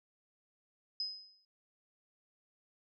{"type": "tone with exponential decay", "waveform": "sine", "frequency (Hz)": 5050, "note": "D#8", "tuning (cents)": 25, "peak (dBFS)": -32, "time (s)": [1, 1.45], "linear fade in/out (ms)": 2, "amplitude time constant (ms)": 96, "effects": []}